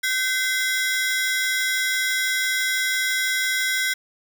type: ring-modulated tone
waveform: sawtooth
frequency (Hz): 1794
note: A6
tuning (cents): +33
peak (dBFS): -14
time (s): 0.03-3.94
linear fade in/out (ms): 10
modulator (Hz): 258
effects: none